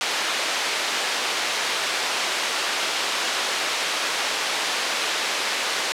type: band-pass noise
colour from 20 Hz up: white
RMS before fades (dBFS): -25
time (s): 0.01-5.92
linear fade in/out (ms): 0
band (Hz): 430 to 4200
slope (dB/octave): 12
effects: low-pass 12000 Hz 12 dB/octave